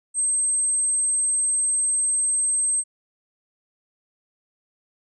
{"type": "tone", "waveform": "sine", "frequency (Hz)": 8320, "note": "C9", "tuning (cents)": -11, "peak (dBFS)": -19, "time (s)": [0.14, 2.84], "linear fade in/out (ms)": 50, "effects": []}